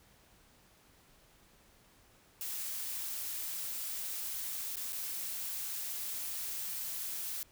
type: noise with dropouts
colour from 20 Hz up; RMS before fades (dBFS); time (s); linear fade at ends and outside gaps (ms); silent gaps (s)
blue; -39; 2.41-7.43; 1; 4.758-4.768 / 4.924-4.929
effects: pink hiss -64 dBFS RMS until 7.51 s